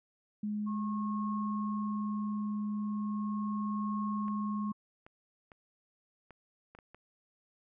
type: tone with pitch glide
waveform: sine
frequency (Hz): 209.5 to 208.3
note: G#3 to G#3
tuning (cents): +15 to +5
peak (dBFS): -32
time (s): 0.43-4.72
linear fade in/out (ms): 5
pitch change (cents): -10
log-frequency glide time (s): 0.61-4.38
type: tone with tremolo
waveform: sine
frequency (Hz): 1087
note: C#6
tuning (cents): -34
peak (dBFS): -37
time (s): 0.66-4.73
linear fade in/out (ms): 20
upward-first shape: triangle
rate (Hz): 0.37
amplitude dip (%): 80
type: clicks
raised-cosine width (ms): 0.5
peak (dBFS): -37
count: 7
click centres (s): 4.282 / 5.065 / 5.518 / 6.307 / 6.75 / 6.788 / 6.946
effects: none